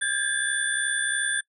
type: tone cluster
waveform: sine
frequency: 1601 / 1664 / 1735 / 3483 / 9120 Hz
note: G6 / G#6 / A6 / A7 / C#9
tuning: +36 / +3 / -25 / -18 / +48 cents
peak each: -28 / -31 / -31 / -33 / -29 dBFS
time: 0.01-1.41 s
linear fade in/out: 10 ms
effects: noise-tail reverb RT60 0.1 s tail -23 dB re dry